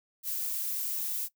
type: noise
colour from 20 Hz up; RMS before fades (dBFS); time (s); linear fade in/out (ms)
violet; -33; 0.23-1.29; 50
effects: noise-tail reverb RT60 0.1 s tail -19 dB re dry